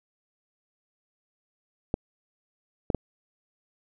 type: clicks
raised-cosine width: 2 ms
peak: -11 dBFS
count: 3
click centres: 1.941 / 2.902 / 2.947 s
effects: none